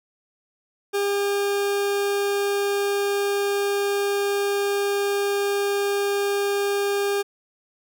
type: tone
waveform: 40% pulse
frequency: 402.7 Hz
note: G4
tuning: 47 cents sharp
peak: -20 dBFS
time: 0.93-7.23 s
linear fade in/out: 20 ms
effects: none